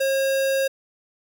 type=tone; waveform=square; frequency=540 Hz; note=C#5; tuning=45 cents flat; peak=-20 dBFS; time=0-0.68 s; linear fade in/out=10 ms; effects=none